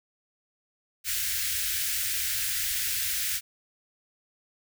white band-stop noise, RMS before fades -29 dBFS, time 1.04-3.41 s, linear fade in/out 50 ms, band 110 to 1500 Hz, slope 48 dB/octave, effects none

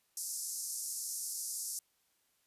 white band-pass noise, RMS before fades -40 dBFS, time 0.17-1.79 s, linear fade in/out 2 ms, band 5200 to 12000 Hz, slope 48 dB/octave, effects white hiss -75 dBFS RMS until 2.46 s + resampled to 32000 Hz

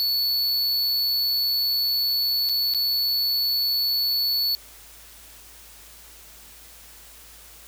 square tone with dropouts, 4435 Hz, C#8, in tune, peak -21 dBFS, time 0-4.55 s, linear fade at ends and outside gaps 0 ms, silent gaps 2.49-2.495 / 2.738-2.747 s, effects added 55 Hz sine -53 dBFS peak until 7.67 s + white hiss -47 dBFS RMS until 7.67 s

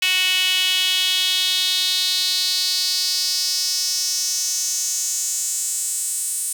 sawtooth tone with high-pass filter sweep, 370 Hz, F#4, in tune, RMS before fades -21 dBFS, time 0.02-6.53 s, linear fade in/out 5 ms, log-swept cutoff 2700 to 8700 Hz, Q 4.2, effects none

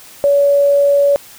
sine tone, 567 Hz, C#5, 39 cents sharp, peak -8 dBFS, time 0.24-1.16 s, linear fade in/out 0 ms, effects white hiss -39 dBFS RMS until 1.38 s

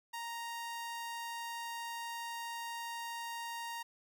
sawtooth tone, 932.3 Hz, A#5, in tune, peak -36 dBFS, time 0.13-3.83 s, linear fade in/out 10 ms, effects none

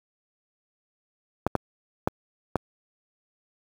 clicks, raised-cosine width 1 ms, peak -7 dBFS, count 4, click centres 1.466 / 1.553 / 2.075 / 2.557 s, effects high-pass 60 Hz 12 dB/octave + 7-bit

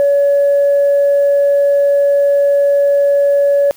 sine tone, 566 Hz, C#5, 36 cents sharp, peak -7 dBFS, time 0-3.71 s, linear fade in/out 0 ms, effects tanh soft clip ceiling -5 dBFS + white hiss -45 dBFS RMS until 3.76 s

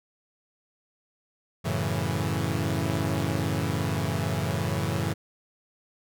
sawtooth chord, F# minor seventh, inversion none, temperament equal, 92.5 / 110 / 138.59 / 164.81 Hz, F#2 / A2 / C#3 / E3, 0 / 0 / 0 / 0 cents, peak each -27 dBFS, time 1.64-5.14 s, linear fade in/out 20 ms, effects none

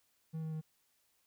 triangle tone with pitch steps, 160 / 158.44 / 156.89 Hz, D#3 / D#3 / D#3, +49 / +32 / +15 cents, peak -35 dBFS, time 0.33-0.615 s, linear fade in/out 20 ms, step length 95 ms, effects white hiss -75 dBFS RMS until 1.26 s

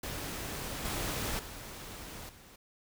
pink noise with level steps, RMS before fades -39 / -35 / -45 / -55 dBFS, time 0.03-2.56 s, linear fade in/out 5 ms, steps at 0.85 / 1.39 / 2.29 s, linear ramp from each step 2 ms, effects none

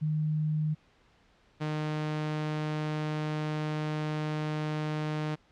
sine / sawtooth tone pair in turn, 153.9 / 153.06 Hz, D#3 / D#3, -19 / -28 cents, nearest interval unison, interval 9 cents, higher first, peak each -26 dBFS, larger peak neither, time 0.01-0.75 / 1.6-5.36 s, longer second, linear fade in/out 20 ms, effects pink hiss -64 dBFS RMS until 5.51 s + low-pass 4000 Hz 12 dB/octave

